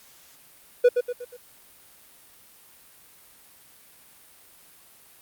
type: tone with echo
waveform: triangle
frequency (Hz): 490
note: B4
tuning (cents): -14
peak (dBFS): -10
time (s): 0.84-0.89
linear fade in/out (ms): 10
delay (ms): 120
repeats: 4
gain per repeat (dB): -7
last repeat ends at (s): 1.37
effects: white hiss -53 dBFS RMS until 5.21 s + Opus 48 kbps